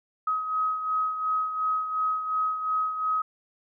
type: beating tone pair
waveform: sine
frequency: 1267 / 1269.8 Hz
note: D#6 / D#6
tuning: +31 / +35 cents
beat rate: 2.8 Hz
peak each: -25 / -33 dBFS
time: 0.27-3.22 s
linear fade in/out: 5 ms
effects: none